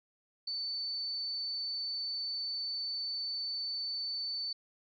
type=tone; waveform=sine; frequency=4515 Hz; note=C#8; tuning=31 cents sharp; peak=-34 dBFS; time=0.47-4.53 s; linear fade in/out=5 ms; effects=none